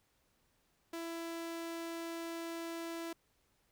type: tone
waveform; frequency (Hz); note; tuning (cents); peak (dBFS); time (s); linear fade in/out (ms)
sawtooth; 333.2; E4; +19; -36; 0.93-3.13; 5
effects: pink hiss -75 dBFS RMS until 3.71 s